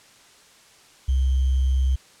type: tone with sample-and-hold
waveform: sine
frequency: 65.41 Hz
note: C2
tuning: in tune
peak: -17 dBFS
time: 1.08-1.96 s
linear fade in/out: 10 ms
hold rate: 3150 Hz
effects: white hiss -52 dBFS RMS until 2.2 s + low-pass 8000 Hz 12 dB/octave